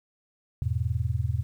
sine chord, E major, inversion none, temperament just, 82.41 / 103.01 / 123.61 Hz, E2 / G#2 / B2, 0 / -14 / +2 cents, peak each -29 dBFS, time 0.62-1.43 s, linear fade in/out 0 ms, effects 10-bit

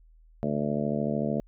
harmonic tone, 73.42 Hz, D2, in tune, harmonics 2 / 3 / 4 / 5 / 6 / 7 / 8 / 9, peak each -33 / -29 / -36 / -38 / -35 / -38 / -34 / -36 dBFS, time 0.43-1.4 s, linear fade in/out 0 ms, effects added 40 Hz sine -53 dBFS peak until 1.47 s

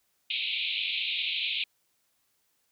pink band-pass noise, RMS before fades -31 dBFS, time 0.3-1.64 s, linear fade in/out 5 ms, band 2300 to 4000 Hz, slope 96 dB/octave, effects white hiss -73 dBFS RMS until 2.71 s

